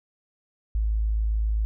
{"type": "tone", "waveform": "sine", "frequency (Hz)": 53.8, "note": "A1", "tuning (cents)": -38, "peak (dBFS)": -21, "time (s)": [0.75, 1.65], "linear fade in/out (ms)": 0, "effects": []}